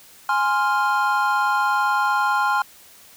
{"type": "chord", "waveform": "triangle", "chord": "F minor", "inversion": "first", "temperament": "equal", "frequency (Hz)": [830.6, 1046.5, 1396.9], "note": ["Ab5", "C6", "F6"], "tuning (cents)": [0, 0, 0], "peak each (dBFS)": -20, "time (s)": [0.29, 2.62], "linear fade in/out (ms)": 2, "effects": ["white hiss -48 dBFS RMS until 3.16 s"]}